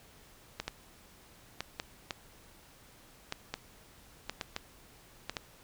clicks, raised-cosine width 0.2 ms, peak -17 dBFS, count 12, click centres 0.6 / 0.68 / 1.606 / 1.799 / 2.108 / 3.324 / 3.54 / 4.296 / 4.412 / 4.564 / 5.296 / 5.368 s, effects pink hiss -58 dBFS RMS until 5.63 s

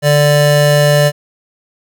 square tone pair together, 146.83 / 587.3 Hz, D3 / D5, 0 / 0 cents, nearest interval 2 octaves, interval 2400 cents, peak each -11 dBFS, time 0.02-1.12 s, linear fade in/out 50 ms, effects none

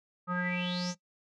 square tone with low-pass filter sweep, 178.7 Hz, F3, 40 cents sharp, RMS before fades -32 dBFS, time 0.27-0.95 s, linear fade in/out 50 ms, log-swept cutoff 1200 to 6600 Hz, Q 9.9, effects noise-tail reverb RT60 0.1 s tail -18 dB re dry

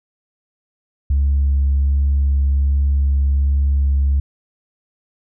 sine tone with vibrato, 69.5 Hz, C#2, 5 cents sharp, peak -11 dBFS, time 1.1-4.2 s, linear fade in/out 5 ms, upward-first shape sine, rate 1.3 Hz, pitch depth 10 cents each way, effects tanh soft clip ceiling -10 dBFS

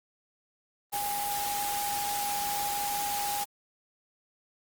sine tone in noise, 817 Hz, G#5, 29 cents flat, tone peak -31 dBFS, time 0.92-3.45 s, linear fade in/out 20 ms, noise white, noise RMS -34 dBFS, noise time 0.92-3.45 s, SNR 0 dB, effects Opus 24 kbps

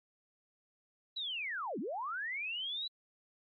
sine linear two-way sweep, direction down then up, 3997 to 181.1 to 3997 Hz, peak -36 dBFS, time 1.16-2.88 s, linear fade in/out 10 ms, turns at 1.79 s, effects AAC 64 kbps

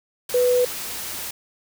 sine tone in noise, 495.1 Hz, B4, 4 cents sharp, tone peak -15 dBFS, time 0.34-0.65 s, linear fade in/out 5 ms, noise white, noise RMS -31 dBFS, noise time 0.29-1.31 s, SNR +13 dB, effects none

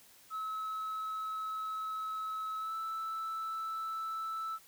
sine tone with pitch glide, 1292 to 1317.6 Hz, E6 to E6, -35 to -1 cents, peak -33 dBFS, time 0.3-4.59 s, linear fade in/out 50 ms, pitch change +34 cents, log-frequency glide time 2.58-2.74 s, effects tanh soft clip ceiling -34 dBFS + white hiss -60 dBFS RMS until 4.67 s

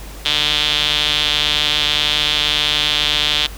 sawtooth tone with band-pass filter, 149.7 Hz, D3, 33 cents sharp, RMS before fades -17 dBFS, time 0.25-3.47 s, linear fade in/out 10 ms, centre 3400 Hz, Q 5.2, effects added 50 Hz sine -32 dBFS peak until 3.57 s + pink hiss -37 dBFS RMS until 3.57 s

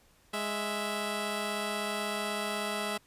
10% pulse tone pair together, 207.7 / 659.3 Hz, G#3 / E5, 0 / 0 cents, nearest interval octave + minor sixth, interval 2000 cents, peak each -26 dBFS, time 0.33-2.98 s, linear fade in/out 10 ms, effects pink hiss -64 dBFS RMS until 3.06 s + resampled to 32000 Hz

